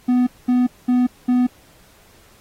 triangle tone bursts, 248.4 Hz, B3, 10 cents sharp, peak -11 dBFS, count 4, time 0.08-1.47 s, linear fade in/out 10 ms, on 190 ms, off 210 ms, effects pink hiss -52 dBFS RMS until 2.4 s + AAC 48 kbps

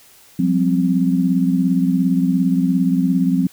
sine chord, F suspended second, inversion none, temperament equal with one note detuned, 178.7 / 196 / 261.6 Hz, F3 / G3 / C4, +40 / 0 / 0 cents, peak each -17 / -21 / -17 dBFS, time 0.39-3.47 s, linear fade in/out 5 ms, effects white hiss -48 dBFS RMS until 3.52 s

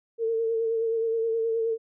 sine tone with vibrato, 453.3 Hz, A#4, 48 cents flat, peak -23 dBFS, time 0.18-1.78 s, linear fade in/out 50 ms, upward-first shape sine, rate 9.5 Hz, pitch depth 30 cents each way, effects none

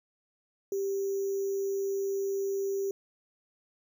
sine tone with sample-and-hold, 392 Hz, G4, in tune, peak -28 dBFS, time 0.72-2.91 s, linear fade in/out 2 ms, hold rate 6300 Hz, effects none

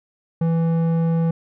square tone with low-pass filter, 165.3 Hz, E3, 5 cents sharp, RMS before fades -19 dBFS, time 0.41-1.31 s, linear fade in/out 5 ms, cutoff 700 Hz, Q 0.54, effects none

